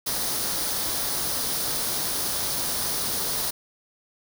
white noise with comb filter, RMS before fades -27 dBFS, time 0.06-3.51 s, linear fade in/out 10 ms, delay 0.2 ms, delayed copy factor +0.5, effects none

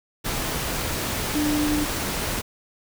sine tone in noise, 298.4 Hz, D4, 28 cents sharp, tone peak -21 dBFS, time 1.34-1.85 s, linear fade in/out 20 ms, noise pink, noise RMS -27 dBFS, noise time 0.24-2.42 s, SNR +3 dB, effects none

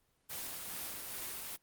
white noise with tremolo, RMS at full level -41 dBFS, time 0.29-1.57 s, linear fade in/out 20 ms, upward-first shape sine, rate 2.4 Hz, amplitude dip 25%, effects pink hiss -75 dBFS RMS until 1.62 s + Opus 24 kbps

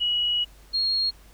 sine tone pair in turn, 2916 / 4273 Hz, F#7 / C8, -26 / +36 cents, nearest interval perfect fifth, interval 662 cents, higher second, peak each -21 dBFS, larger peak neither, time 0-0.45 / 0.73-1.11 s, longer first, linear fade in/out 20 ms, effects added 50 Hz sine -49 dBFS peak until 1.33 s + pink hiss -55 dBFS RMS until 1.33 s

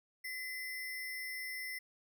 sine tone with sample-and-hold, 2025 Hz, B6, 43 cents sharp, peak -39 dBFS, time 0.24-1.79 s, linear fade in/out 10 ms, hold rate 7350 Hz, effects none

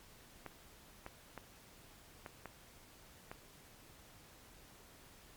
clicks, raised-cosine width 0.5 ms, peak -30 dBFS, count 6, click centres 0.463 / 1.064 / 1.377 / 2.262 / 2.457 / 3.315 s, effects pink hiss -60 dBFS RMS until 5.36 s + MP3 96 kbps

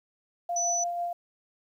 sine tone with tremolo, 696 Hz, F5, 6 cents flat, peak -27 dBFS, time 0.49-1.13 s, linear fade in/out 5 ms, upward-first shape sine, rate 6.1 Hz, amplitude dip 30%
sine tone, 5970 Hz, F#8, 15 cents sharp, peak -26 dBFS, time 0.56-0.84 s, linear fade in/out 5 ms
effects 10-bit

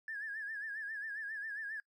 triangle tone with vibrato, 1710 Hz, A6, 50 cents flat, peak -35 dBFS, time 0.08-1.8 s, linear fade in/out 2 ms, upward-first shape sine, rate 7.4 Hz, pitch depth 90 cents each way, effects noise-tail reverb RT60 0.1 s tail -25 dB re dry + tanh soft clip ceiling -37 dBFS

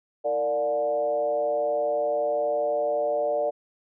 sine tone with frequency modulation, 587.3 Hz, D5, in tune, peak -22 dBFS, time 0.24-3.51 s, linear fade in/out 20 ms, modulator 132 Hz, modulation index 0.88, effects none

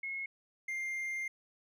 sine / triangle tone pair in turn, 2170 / 2106 Hz, C#7 / C7, -37 / +11 cents, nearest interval minor second, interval 52 cents, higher first, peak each -36 / -33 dBFS, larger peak second, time 0.03-0.26 / 0.68-1.28 s, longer second, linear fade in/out 5 ms, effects none

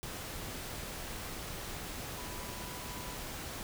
sine tone in noise, 987 Hz, B5, 1 cent flat, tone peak -51 dBFS, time 2.18-3.16 s, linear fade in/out 0 ms, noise pink, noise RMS -42 dBFS, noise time 0.03-3.63 s, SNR -12 dB, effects none

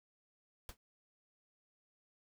pink noise with exponential decay, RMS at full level -44 dBFS, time 0.69-0.77 s, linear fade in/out 1 ms, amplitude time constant 17 ms, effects none

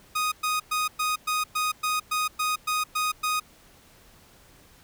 sawtooth tone bursts, 1244.5 Hz, D#6, in tune, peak -20 dBFS, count 12, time 0.15-3.4 s, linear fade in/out 10 ms, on 170 ms, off 110 ms, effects pink hiss -55 dBFS RMS until 4.83 s

